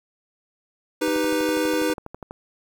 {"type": "chord", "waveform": "square", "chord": "Eb augmented", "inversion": "none", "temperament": "equal", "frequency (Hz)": [311.1, 392, 493.9], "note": ["Eb4", "G4", "B4"], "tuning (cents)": [0, 0, 0], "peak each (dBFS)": [-24, -29, -25], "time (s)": [1.01, 1.94], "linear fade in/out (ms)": 10}
{"type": "click train", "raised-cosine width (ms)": 1, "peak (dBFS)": -21, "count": 16, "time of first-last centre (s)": [1.08, 2.31], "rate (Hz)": 12.2}
{"effects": ["9-bit"]}